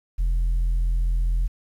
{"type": "tone", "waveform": "sine", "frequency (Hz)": 42.31, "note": "E1", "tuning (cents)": 46, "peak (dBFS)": -16, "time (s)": [0.18, 1.48], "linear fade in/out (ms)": 20, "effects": ["tanh soft clip ceiling -18 dBFS", "9-bit"]}